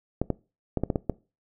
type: clicks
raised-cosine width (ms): 2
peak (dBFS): -11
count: 7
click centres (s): 0.216 / 0.303 / 0.773 / 0.836 / 0.902 / 0.958 / 1.097
effects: noise-tail reverb RT60 0.3 s tail -21 dB re dry